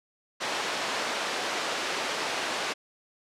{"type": "band-pass noise", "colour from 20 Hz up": "pink", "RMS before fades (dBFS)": -31, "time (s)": [0.4, 2.74], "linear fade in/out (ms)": 20, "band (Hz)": [500, 5300], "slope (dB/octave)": 12, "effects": ["low-pass 11000 Hz 12 dB/octave"]}